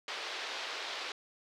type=band-pass noise; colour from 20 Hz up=white; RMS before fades=-40 dBFS; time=0.08-1.12 s; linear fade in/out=2 ms; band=390 to 4400 Hz; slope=24 dB/octave; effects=none